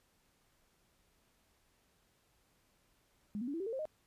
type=tone with pitch steps; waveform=sine; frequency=207.7 / 242.8 / 283.7 / 331.6 / 387.6 / 453 / 529.5 / 618.8 Hz; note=G#3 / B3 / C#4 / E4 / G4 / A#4 / C5 / D#5; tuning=0 / -29 / +40 / +10 / -20 / -50 / +21 / -10 cents; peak=-36 dBFS; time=3.35-3.854 s; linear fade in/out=0 ms; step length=63 ms; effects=pink hiss -73 dBFS RMS until 4.06 s + resampled to 32000 Hz